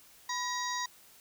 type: harmonic tone with a mistuned harmonic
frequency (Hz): 951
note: A#5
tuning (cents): +34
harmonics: 1 / 2 / 4 / 5 / 6 / 7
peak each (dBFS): -35 / -38 / -41 / -42 / -43 / -43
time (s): 0.29-0.86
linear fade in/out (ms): 5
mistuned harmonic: 1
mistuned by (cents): +79
effects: white hiss -58 dBFS RMS until 1.2 s